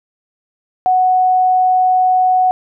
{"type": "tone", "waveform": "sine", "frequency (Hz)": 740, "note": "F#5", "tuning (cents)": 0, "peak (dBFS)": -9, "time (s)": [0.86, 2.51], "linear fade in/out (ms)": 0, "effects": []}